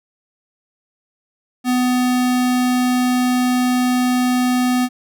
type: tone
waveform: square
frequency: 250 Hz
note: B3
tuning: 21 cents sharp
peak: -15 dBFS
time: 1.64-4.89 s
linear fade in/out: 50 ms
effects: none